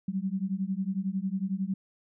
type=beating tone pair; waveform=sine; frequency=186.3 / 197.3 Hz; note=F#3 / G3; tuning=+12 / +11 cents; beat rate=11 Hz; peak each=-31 / -31 dBFS; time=0.08-1.74 s; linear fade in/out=5 ms; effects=none

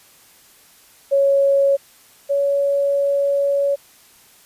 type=tone pair in turn; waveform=sine; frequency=554.4 / 561.8 Hz; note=C#5 / C#5; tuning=0 / +23 cents; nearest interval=unison; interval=23 cents; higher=second; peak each=-12 / -15 dBFS; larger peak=first; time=1.11-1.77 / 2.29-3.76 s; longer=second; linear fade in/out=20 ms; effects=white hiss -50 dBFS RMS until 4.45 s + resampled to 32000 Hz

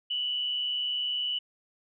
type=tone with amplitude modulation; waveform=sine; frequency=2960 Hz; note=F#7; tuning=in tune; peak=-25 dBFS; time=0.1-1.39 s; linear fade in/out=10 ms; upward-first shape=sine; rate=140 Hz; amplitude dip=55%; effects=none

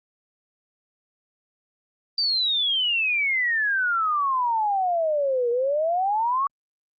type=exponential two-way sweep; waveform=sine; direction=down then up; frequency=4699 to 468.3 to 1138 Hz; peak=-20 dBFS; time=2.18-6.47 s; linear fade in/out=2 ms; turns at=5.5 s; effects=Opus 48 kbps

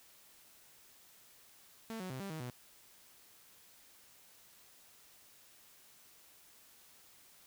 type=tone with pitch steps; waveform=sawtooth; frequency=224.6 / 184.8 / 130 / 197 / 158.1 / 123.6 Hz; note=A3 / F#3 / C3 / G3 / D#3 / B2; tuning=+36 / -2 / -11 / +9 / +28 / +2 cents; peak=-37 dBFS; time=1.9-2.5 s; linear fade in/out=0 ms; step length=100 ms; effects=white hiss -62 dBFS RMS until 7.46 s

